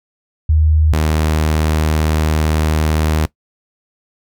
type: tone pair in turn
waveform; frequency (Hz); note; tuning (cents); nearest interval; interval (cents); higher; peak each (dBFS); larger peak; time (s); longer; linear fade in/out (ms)
sine / sawtooth; 77.78 / 77.78; D#2 / D#2; 0 / 0; unison; 0; neither; -9; neither; 0.49-0.93 / 0.93-3.26; second; 5
effects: noise-tail reverb RT60 0.1 s tail -19 dB re dry